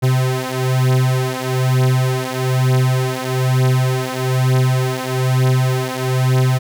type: beating tone pair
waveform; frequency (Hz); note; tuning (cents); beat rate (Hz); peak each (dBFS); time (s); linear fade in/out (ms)
45% pulse; 128.4 / 129.5; C3 / C3; -32 / -17; 1.1; -17; 0.02-6.59; 20
effects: none